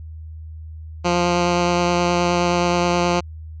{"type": "tone with vibrato", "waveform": "10% pulse", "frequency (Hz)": 175.1, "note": "F3", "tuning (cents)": 5, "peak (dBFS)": -8, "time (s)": [1.04, 3.21], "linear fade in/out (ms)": 20, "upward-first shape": "triangle", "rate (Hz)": 9.5, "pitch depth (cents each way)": 12, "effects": ["added 79 Hz sine -32 dBFS peak until 3.6 s", "resampled to 16000 Hz"]}